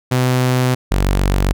sawtooth tone pair in turn, 126.9 / 47.53 Hz, B2 / F#1, +47 / +47 cents, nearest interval octave + perfect fourth, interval 1700 cents, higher first, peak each -9 dBFS, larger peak neither, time 0.11-0.75 / 0.91-1.53 s, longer first, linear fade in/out 10 ms, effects none

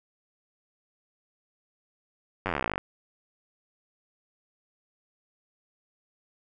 slowing click train, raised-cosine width 0.5 ms, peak -13 dBFS, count 22, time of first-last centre 2.46-2.78 s, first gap 10 ms, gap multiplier 1.04, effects none

